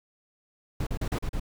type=noise bursts; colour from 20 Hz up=brown; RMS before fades=-29 dBFS; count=6; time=0.8-1.398 s; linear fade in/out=5 ms; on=68 ms; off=38 ms; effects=none